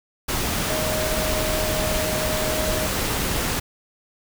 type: tone in noise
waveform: sine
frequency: 623 Hz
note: D#5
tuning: 2 cents sharp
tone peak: -26 dBFS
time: 0.69-2.87 s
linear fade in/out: 10 ms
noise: pink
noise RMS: -24 dBFS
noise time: 0.28-3.6 s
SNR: -5 dB
effects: none